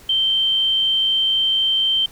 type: tone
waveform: sine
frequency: 3124 Hz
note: G7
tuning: 7 cents flat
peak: -15 dBFS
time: 0.09-2.06 s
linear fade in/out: 5 ms
effects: pink hiss -46 dBFS RMS until 2.11 s